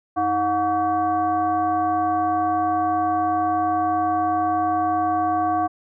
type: tone with frequency modulation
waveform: sine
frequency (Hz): 725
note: F#5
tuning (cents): -35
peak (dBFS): -18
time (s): 0.16-5.68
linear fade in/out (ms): 20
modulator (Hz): 409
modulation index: 0.92
effects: none